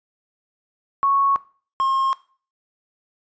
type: tone pair in turn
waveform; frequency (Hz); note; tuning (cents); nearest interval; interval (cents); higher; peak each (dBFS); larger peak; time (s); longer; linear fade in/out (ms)
sine / triangle; 1106 / 1072; C#6 / C6; -4 / +42; minor second; 54; first; -15; neither; 1.03-1.36 / 1.8-2.13; neither; 0
effects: noise-tail reverb RT60 0.4 s tail -19 dB re dry + resampled to 16000 Hz